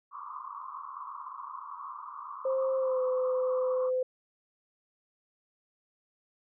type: band-pass noise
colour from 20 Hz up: white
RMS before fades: -42 dBFS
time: 0.11-3.91 s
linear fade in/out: 50 ms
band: 1000 to 1200 Hz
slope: 96 dB/octave
type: tone with pitch glide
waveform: sine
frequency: 528 to 510.9 Hz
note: C5 to C5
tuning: +16 to -41 cents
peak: -26 dBFS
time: 2.45-4.03 s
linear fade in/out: 5 ms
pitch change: -57 cents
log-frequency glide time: 2.77-3.02 s
effects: none